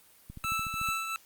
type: click train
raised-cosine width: 5 ms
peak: -30 dBFS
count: 9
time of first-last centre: 0.3-0.888 s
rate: 13.6 Hz
type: tone with tremolo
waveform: 25% pulse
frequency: 1319 Hz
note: E6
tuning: 1 cent sharp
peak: -24 dBFS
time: 0.44-1.16 s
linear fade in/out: 0 ms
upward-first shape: triangle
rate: 2.8 Hz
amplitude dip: 55%
effects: white hiss -59 dBFS RMS until 1.25 s + Opus 32 kbps